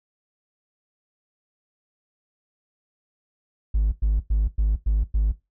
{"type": "tone bursts", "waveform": "triangle", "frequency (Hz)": 51.91, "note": "G#1", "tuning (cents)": 0, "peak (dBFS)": -14, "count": 6, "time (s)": [3.74, 5.32], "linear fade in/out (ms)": 10, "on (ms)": 180, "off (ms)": 100, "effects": ["noise-tail reverb RT60 0.2 s tail -18 dB re dry", "tanh soft clip ceiling -13 dBFS"]}